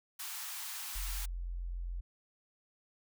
white high-pass noise, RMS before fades -42 dBFS, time 0.19-1.26 s, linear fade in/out 10 ms, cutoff 780 Hz, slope 48 dB/octave
sine tone, 43.65 Hz, F1, in tune, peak -36 dBFS, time 0.95-2.01 s, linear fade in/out 10 ms
effects none

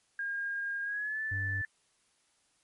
sine tone with pitch glide, 1618 to 1754.3 Hz, G#6 to A6, -46 to -6 cents, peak -32 dBFS, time 0.19-1.65 s, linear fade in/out 2 ms, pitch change +140 cents, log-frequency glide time 0.83-1.21 s
triangle tone, 97.1 Hz, G2, 16 cents flat, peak -32 dBFS, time 1.31-1.62 s, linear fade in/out 10 ms
effects white hiss -71 dBFS RMS until 2.63 s + MP3 48 kbps

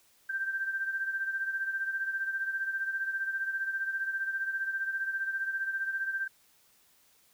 sine beating tone pair, 1568 / 1583 Hz, G6 / G6, 0 / +17 cents, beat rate 15 Hz, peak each -31 / -38 dBFS, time 0.29-6.28 s, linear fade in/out 10 ms, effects white hiss -65 dBFS RMS until 7.33 s

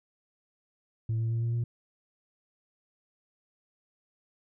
sine tone with pitch steps, 112.3 / 113.74 / 115.19 / 116.66 / 118.16 Hz, A2 / A#2 / A#2 / A#2 / A#2, +36 / -42 / -20 / +2 / +24 cents, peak -24 dBFS, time 1.09-1.64 s, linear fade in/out 5 ms, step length 110 ms, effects tanh soft clip ceiling -25 dBFS

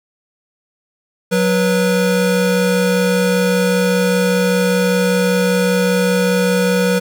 square tone pair together, 184.1 / 487.2 Hz, F#3 / B4, -8 / -24 cents, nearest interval octave + perfect fourth, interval 1684 cents, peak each -16 dBFS, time 1.31-7 s, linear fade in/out 20 ms, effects none

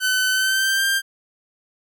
sawtooth tone with pitch glide, 1515 to 1586.7 Hz, F#6 to G6, +40 to +21 cents, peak -14 dBFS, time 0-1.02 s, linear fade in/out 50 ms, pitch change +81 cents, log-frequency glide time 0.3-0.85 s, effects none

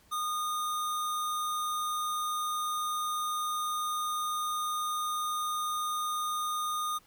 sine tone with sample-and-hold, 1226 Hz, D#6, 26 cents flat, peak -29 dBFS, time 0.11-6.99 s, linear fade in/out 20 ms, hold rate 4900 Hz, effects pink hiss -62 dBFS RMS until 7.06 s + MP3 96 kbps

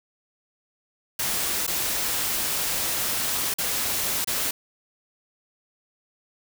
white noise with dropouts, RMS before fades -26 dBFS, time 1.19-4.51 s, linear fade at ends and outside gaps 5 ms, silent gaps 1.667-1.676 / 3.54-3.584 / 4.246-4.273 s, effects none

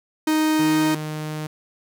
45% pulse tone, 311.1 Hz, D#4, in tune, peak -17 dBFS, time 0.27-0.95 s, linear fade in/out 5 ms
sawtooth tone with pitch glide, 155.4 to 153.79 Hz, D#3 to D#3, -2 to -20 cents, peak -23 dBFS, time 0.59-1.47 s, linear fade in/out 5 ms, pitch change -18 cents, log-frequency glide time 0.71-0.97 s
effects none

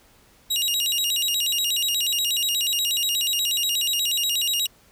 sawtooth tone with vibrato, 3301 Hz, G#7, 11 cents flat, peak -18 dBFS, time 0.5-4.67 s, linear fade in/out 10 ms, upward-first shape square, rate 8.3 Hz, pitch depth 260 cents each way, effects pink hiss -56 dBFS RMS until 4.91 s

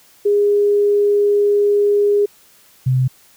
sine tone pair in turn, 409.7 / 129.05 Hz, G#4 / C3, -24 / -23 cents, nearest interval octave + minor sixth, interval 1999 cents, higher first, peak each -11 / -12 dBFS, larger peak first, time 0.25-2.26 / 2.86-3.08 s, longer first, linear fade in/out 10 ms, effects white hiss -50 dBFS RMS until 3.36 s

